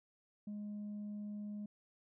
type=tone; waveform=sine; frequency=207.7 Hz; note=G#3; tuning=in tune; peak=-39 dBFS; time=0.47-1.66 s; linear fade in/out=5 ms; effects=tanh soft clip ceiling -40 dBFS